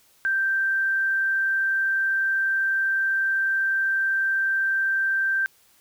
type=tone; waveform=sine; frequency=1568 Hz; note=G6; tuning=in tune; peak=-20 dBFS; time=0.25-5.46 s; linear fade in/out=0 ms; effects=white hiss -59 dBFS RMS until 5.8 s